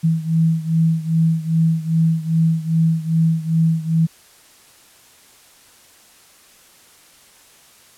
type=beating tone pair; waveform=sine; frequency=161.8 / 164.3 Hz; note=E3 / E3; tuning=-32 / -5 cents; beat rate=2.5 Hz; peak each=-16 / -19 dBFS; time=0.03-4.07 s; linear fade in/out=20 ms; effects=white hiss -49 dBFS RMS until 7.97 s + low-pass 12000 Hz 12 dB/octave